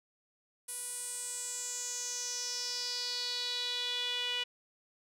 sawtooth tone with band-pass filter sweep, 490.1 Hz, B4, 13 cents flat, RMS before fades -37 dBFS, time 0.68-4.44 s, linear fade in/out 10 ms, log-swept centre 10000 to 3000 Hz, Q 5.3, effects none

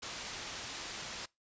white low-pass noise, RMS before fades -43 dBFS, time 0.02-1.26 s, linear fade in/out 10 ms, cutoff 6500 Hz, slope 12 dB/octave, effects noise-tail reverb RT60 0.2 s tail -23 dB re dry + resampled to 16000 Hz

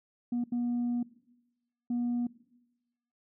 sine tone bursts at uneven times, 241.1 Hz, B3, 41 cents flat, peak -26 dBFS, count 3, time 0.32-0.44 / 0.52-1.03 / 1.9-2.27 s, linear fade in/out 5 ms, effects noise-tail reverb RT60 1.0 s tail -20 dB re dry + tanh soft clip ceiling -26 dBFS

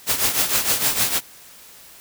white noise with tremolo, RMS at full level -17 dBFS, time 0.06-1.21 s, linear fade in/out 50 ms, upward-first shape triangle, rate 6.5 Hz, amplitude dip 75%, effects white hiss -45 dBFS RMS until 2 s

